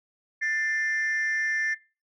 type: tone pair together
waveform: sine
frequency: 1775.7 / 2093 Hz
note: A6 / C7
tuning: +15 / 0 cents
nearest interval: minor third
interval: 285 cents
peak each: -24 / -28 dBFS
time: 0.41-1.75 s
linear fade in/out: 20 ms
effects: noise-tail reverb RT60 0.3 s tail -19 dB re dry + tanh soft clip ceiling -21 dBFS